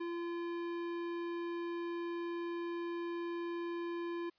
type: tone with tanh clipping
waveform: sine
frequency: 342.4 Hz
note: F4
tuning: 34 cents flat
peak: -39 dBFS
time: 0-4.3 s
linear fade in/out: 10 ms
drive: 17 dB
effects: white hiss -75 dBFS RMS until 4.38 s + resampled to 11025 Hz